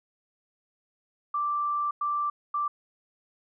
sine tone bursts at uneven times, 1174 Hz, D6, 1 cent flat, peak -25 dBFS, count 3, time 1.34-1.91 / 2.01-2.3 / 2.54-2.68 s, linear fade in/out 5 ms, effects none

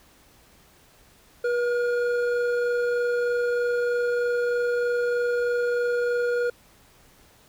triangle tone pair together, 483.5 / 1427.3 Hz, B4 / F6, -37 / +37 cents, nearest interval octave + perfect fifth, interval 1874 cents, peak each -20 / -29 dBFS, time 1.44-6.5 s, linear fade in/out 5 ms, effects pink hiss -56 dBFS RMS until 7.48 s

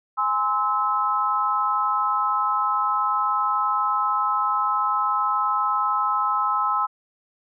sine chord, Ab augmented, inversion none, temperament just, 830.6 / 1038.3 / 1297.8 Hz, Ab5 / C6 / E6, 0 / -14 / -27 cents, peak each -27 / -24 / -22 dBFS, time 0.17-6.87 s, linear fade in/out 20 ms, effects none

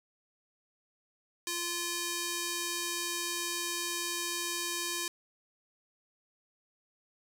square tone with band-pass filter, 346.3 Hz, F4, 15 cents flat, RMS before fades -35 dBFS, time 1.47-5.08 s, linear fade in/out 2 ms, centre 7500 Hz, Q 0.71, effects none

